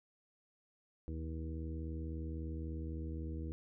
harmonic tone with a mistuned harmonic, 79.9 Hz, D#2, 47 cents sharp, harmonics 1 / 2 / 3 / 4 / 5 / 6, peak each -40 / -48 / -50 / -47 / -57 / -54 dBFS, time 1.08-3.52 s, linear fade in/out 0 ms, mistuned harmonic 1, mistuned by -85 cents, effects none

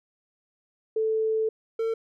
sine / triangle tone pair in turn, 440 / 451.3 Hz, A4 / A4, 0 / +44 cents, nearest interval unison, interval 44 cents, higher second, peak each -22 dBFS, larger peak neither, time 0.96-1.49 / 1.79-1.94 s, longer first, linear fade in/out 5 ms, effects none

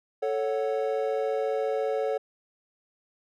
triangle chord, F# minor, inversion first, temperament equal, 440 / 554.4 / 740 Hz, A4 / C#5 / F#5, 0 / 0 / 0 cents, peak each -26 / -27 / -32 dBFS, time 0.22-2.18 s, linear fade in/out 10 ms, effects none

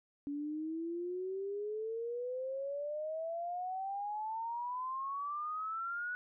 sine exponential sweep, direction up, 283.2 to 1480 Hz, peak -36 dBFS, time 0.27-6.15 s, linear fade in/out 0 ms, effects none

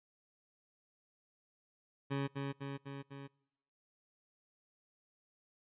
20% pulse tone with echo, 138.59 Hz, C#3, in tune, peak -29 dBFS, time 2.1-2.28 s, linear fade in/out 20 ms, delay 250 ms, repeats 4, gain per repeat -3 dB, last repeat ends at 3.28 s, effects noise-tail reverb RT60 0.8 s tail -25 dB re dry + resampled to 8000 Hz

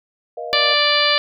sine chord, Bb suspended fourth, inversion none, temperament equal with one note detuned, 476.8 / 622.3 / 698.5 Hz, Bb4 / Eb5 / F5, +39 / 0 / 0 cents, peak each -30 dBFS, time 0.37-0.74 s, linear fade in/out 5 ms
harmonic tone, 587.3 Hz, D5, in tune, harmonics 1 / 2 / 3 / 4 / 5 / 6 / 7 / 8, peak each -22 / -22 / -22 / -22 / -22 / -22 / -22 / -22 dBFS, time 0.53-1.18 s, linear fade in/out 0 ms
effects none

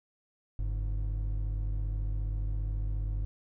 triangle tone pair together, 48.7 / 103.4 Hz, G1 / G#2, -11 / -7 cents, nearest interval octave + minor second, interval 1304 cents, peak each -28 / -35 dBFS, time 0.59-3.25 s, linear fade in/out 0 ms, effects none

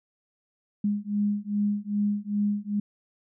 sine beating tone pair, 204.6 / 207.1 Hz, G#3 / G#3, -26 / -5 cents, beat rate 2.5 Hz, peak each -27 dBFS, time 0.84-2.8 s, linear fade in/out 5 ms, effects none

